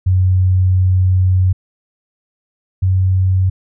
sine tone pair in turn, 92.6 / 93.62 Hz, F#2 / F#2, +2 / +21 cents, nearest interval unison, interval 19 cents, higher second, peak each -9 / -10 dBFS, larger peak first, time 0.06-1.53 / 2.82-3.5 s, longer first, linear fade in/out 10 ms, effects none

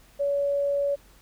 sine tone, 566 Hz, C#5, 36 cents sharp, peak -22 dBFS, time 0.19-0.96 s, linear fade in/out 20 ms, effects added 46 Hz sine -56 dBFS peak until 1.21 s + pink hiss -57 dBFS RMS until 1.21 s

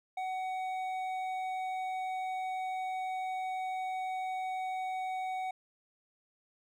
triangle tone with hard clipping, 749 Hz, F#5, 21 cents sharp, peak -35 dBFS, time 0.17-5.51 s, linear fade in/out 5 ms, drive 11 dB, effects none

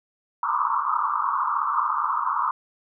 white band-pass noise, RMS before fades -24 dBFS, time 0.43-2.51 s, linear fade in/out 2 ms, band 930 to 1300 Hz, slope 96 dB/octave, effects none

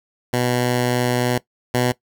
10% pulse tone pair in turn, 123.47 / 124 Hz, B2 / B2, 0 / +7 cents, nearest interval unison, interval 7 cents, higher second, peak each -9 / -8 dBFS, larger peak second, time 0.33-1.38 / 1.74-1.92 s, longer first, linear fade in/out 5 ms, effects noise-tail reverb RT60 0.1 s tail -18 dB re dry

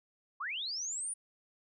sine linear sweep, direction up, 987.8 to 9710 Hz, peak -35 dBFS, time 0.4-1.14 s, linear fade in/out 10 ms, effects none

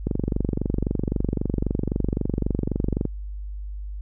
click train, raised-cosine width 3 ms, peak -10 dBFS, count 72, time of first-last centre 0.07-3.053 s, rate 23.8 Hz, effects added 50 Hz sine -30 dBFS peak until 4.01 s

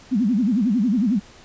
sine tone with vibrato, 224.5 Hz, A3, 35 cents sharp, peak -16 dBFS, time 0.11-1.2 s, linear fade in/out 20 ms, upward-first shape sine, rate 11 Hz, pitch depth 270 cents each way, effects pink hiss -47 dBFS RMS until 1.44 s + resampled to 16000 Hz

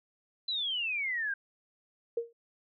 sine exponential sweep, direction down, 4068 to 1568 Hz, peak -30 dBFS, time 0.48-1.34 s, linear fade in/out 5 ms
sine tone with exponential decay, 466.2 Hz, A#4, in tune, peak -25 dBFS, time 2.17-2.33 s, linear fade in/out 5 ms, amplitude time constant 33 ms
effects none

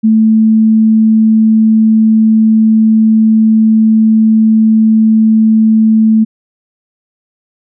sine tone, 220 Hz, A3, in tune, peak -4 dBFS, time 0.03-6.25 s, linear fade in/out 20 ms, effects none

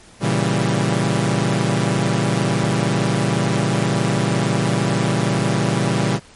sawtooth chord, A# diminished seventh, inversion none, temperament equal, 116.54 / 138.59 / 164.81 / 196 Hz, A#2 / C#3 / E3 / G3, 0 / 0 / 0 / 0 cents, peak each -18 dBFS, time 0.2-6.2 s, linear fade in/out 50 ms, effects pink hiss -46 dBFS RMS until 6.35 s + MP3 48 kbps

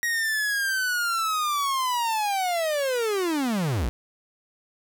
45% pulse linear sweep, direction down, 1894 to 46.25 Hz, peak -23 dBFS, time 0.03-3.89 s, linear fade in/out 0 ms, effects none

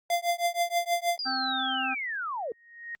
square tone with tremolo, 692 Hz, F5, 16 cents flat, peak -22 dBFS, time 0.1-1.18 s, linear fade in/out 2 ms, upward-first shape triangle, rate 6.3 Hz, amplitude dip 100%
sine linear sweep, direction down, 4942 to 415.3 Hz, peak -30 dBFS, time 1.19-2.52 s, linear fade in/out 2 ms
harmonic tone, 261.6 Hz, C4, in tune, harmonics 1 / 3 / 5 / 6, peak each -36 / -32 / -35 / -33 dBFS, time 1.25-1.95 s, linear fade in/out 20 ms
sine tone with exponential growth, 1868 Hz, A#6, 3 cents sharp, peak -32 dBFS, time 2.39-2.95 s, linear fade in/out 0 ms, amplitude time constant 120 ms
effects Opus 48 kbps

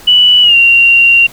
sine tone with pitch glide, 2960 to 2762 Hz, F#7 to F7, 0 to -20 cents, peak -3 dBFS, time 0.07-1.27 s, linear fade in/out 10 ms, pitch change -120 cents, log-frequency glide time 0.42-0.56 s, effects pink hiss -35 dBFS RMS until 1.32 s

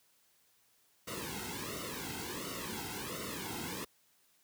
pink noise with flanger, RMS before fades -41 dBFS, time 1.07-3.85 s, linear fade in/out 10 ms, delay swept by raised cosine 1.2 to 1.73 ms, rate 1.4 Hz, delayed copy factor -1, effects white hiss -70 dBFS RMS until 4.43 s + high-pass 60 Hz 12 dB/octave

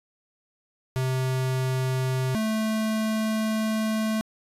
square tone pair in turn, 130 / 218.6 Hz, C3 / A3, -11 / -11 cents, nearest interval major sixth, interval 900 cents, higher second, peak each -24 dBFS, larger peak neither, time 0.96-2.35 / 2.35-4.21 s, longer second, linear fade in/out 0 ms, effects resampled to 32000 Hz

